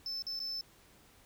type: tone with dropouts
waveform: sine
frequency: 5274 Hz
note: E8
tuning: in tune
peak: -33 dBFS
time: 0.06-0.61 s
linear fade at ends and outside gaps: 1 ms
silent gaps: 0.222-0.267 / 0.392-0.401 s
effects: tanh soft clip ceiling -35 dBFS + pink hiss -62 dBFS RMS until 1.25 s